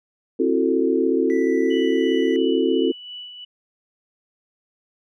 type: chord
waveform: sine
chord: F# half-diminished seventh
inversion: second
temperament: just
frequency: 266.4 / 333 / 370 / 444 Hz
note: C4 / E4 / F#4 / A4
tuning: +31 / +18 / 0 / +16 cents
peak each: -22 dBFS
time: 0.39-2.92 s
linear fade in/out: 10 ms
type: tone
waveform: triangle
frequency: 1975 Hz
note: B6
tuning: in tune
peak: -32 dBFS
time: 1.3-2.36 s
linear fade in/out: 0 ms
type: tone with tremolo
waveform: sine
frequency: 2960 Hz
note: F#7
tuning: in tune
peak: -32 dBFS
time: 1.7-3.45 s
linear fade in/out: 10 ms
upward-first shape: sine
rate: 2.9 Hz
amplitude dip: 45%
effects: none